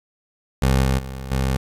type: tone with level steps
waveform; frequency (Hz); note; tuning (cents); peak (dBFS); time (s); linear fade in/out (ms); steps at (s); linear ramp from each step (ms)
20% pulse; 66; C2; +16; -10 / -12 / -25 / -14; 0.62-1.57; 5; 0.83 / 0.98 / 1.31; 10
effects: resampled to 32000 Hz + 8-bit